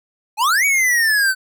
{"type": "exponential two-way sweep", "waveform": "square", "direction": "up then down", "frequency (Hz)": [809, 2282, 1507], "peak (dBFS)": -14, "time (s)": [0.37, 1.35], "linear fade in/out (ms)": 50, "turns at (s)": 0.65, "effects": []}